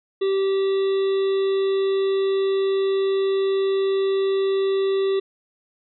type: harmonic tone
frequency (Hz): 388.7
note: G4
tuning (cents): -15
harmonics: 1 / 3 / 5 / 7 / 9 / 10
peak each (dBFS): -18 / -37 / -41 / -44 / -40 / -41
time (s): 0.21-5.2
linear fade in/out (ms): 10
effects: none